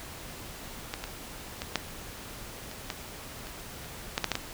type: clicks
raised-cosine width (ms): 0.2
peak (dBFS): -15 / -17 / -16 / -8 / -24 / -14 / -25 / -28 / -9 / -8 / -9 / -11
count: 12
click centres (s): 0.939 / 1.04 / 1.619 / 1.757 / 2.714 / 2.902 / 3.47 / 3.845 / 4.179 / 4.243 / 4.317 / 4.354
effects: pink hiss -43 dBFS RMS until 4.53 s